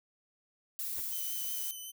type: noise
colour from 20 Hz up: violet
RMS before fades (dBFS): -37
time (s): 0.79-1.71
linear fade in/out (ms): 0
type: noise with exponential growth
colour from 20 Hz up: pink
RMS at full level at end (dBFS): -43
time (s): 0.9-1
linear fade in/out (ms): 5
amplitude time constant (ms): 20
type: tone with vibrato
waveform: 5% pulse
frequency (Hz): 3037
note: F#7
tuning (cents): +44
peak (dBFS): -34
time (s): 1.11-1.92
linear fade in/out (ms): 20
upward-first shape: sine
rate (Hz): 5.4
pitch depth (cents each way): 18
effects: none